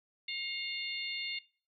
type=harmonic tone with a mistuned harmonic; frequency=717 Hz; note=F5; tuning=45 cents sharp; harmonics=3 / 4 / 5 / 6; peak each=-40 / -41 / -42 / -43 dBFS; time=0.28-1.39 s; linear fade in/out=5 ms; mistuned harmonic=4; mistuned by=-38 cents; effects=noise-tail reverb RT60 0.4 s tail -19 dB re dry